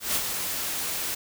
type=noise with ADSR envelope; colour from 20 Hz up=white; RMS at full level=-24 dBFS; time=0-1.15 s; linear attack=150 ms; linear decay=57 ms; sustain=-6 dB; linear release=9 ms; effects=none